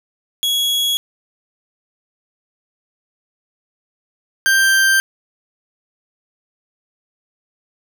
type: tone pair in turn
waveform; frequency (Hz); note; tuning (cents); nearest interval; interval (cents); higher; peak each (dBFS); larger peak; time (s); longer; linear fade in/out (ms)
40% pulse; 3338 / 1575.3; G#7 / G6; +8 / +8; octave + minor second; 1300; first; -14 / -10; second; 0.43-0.97 / 4.46-5; neither; 0
effects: none